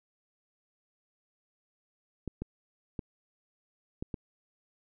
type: clicks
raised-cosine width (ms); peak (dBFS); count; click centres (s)
3; -22; 5; 2.277 / 2.42 / 2.992 / 4.025 / 4.142
effects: none